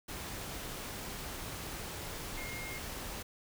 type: tone in noise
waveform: sine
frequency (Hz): 2136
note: C7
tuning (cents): +35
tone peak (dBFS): -43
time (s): 2.37-2.79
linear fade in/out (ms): 10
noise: pink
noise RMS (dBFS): -42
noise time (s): 0.08-3.23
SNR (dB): -4
effects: none